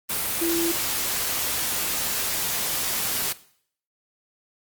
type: tone in noise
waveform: sine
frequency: 336.1 Hz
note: E4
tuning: 34 cents sharp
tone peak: -22 dBFS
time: 0.41-0.72 s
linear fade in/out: 10 ms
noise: white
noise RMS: -26 dBFS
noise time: 0.09-3.33 s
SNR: +1 dB
effects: noise-tail reverb RT60 0.6 s tail -18 dB re dry + Opus 32 kbps